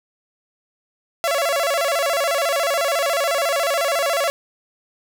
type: tone with vibrato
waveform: sawtooth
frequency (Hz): 615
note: D#5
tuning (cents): -20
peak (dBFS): -14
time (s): 1.24-4.3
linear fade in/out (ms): 0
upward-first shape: square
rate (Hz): 14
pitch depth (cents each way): 160
effects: none